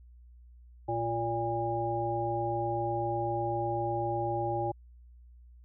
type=harmonic tone; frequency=116 Hz; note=A#2; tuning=8 cents flat; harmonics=1 / 3 / 5 / 7; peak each=-36 / -34 / -36 / -32 dBFS; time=0.88-4.72 s; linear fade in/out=10 ms; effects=added 60 Hz sine -51 dBFS peak until 5.64 s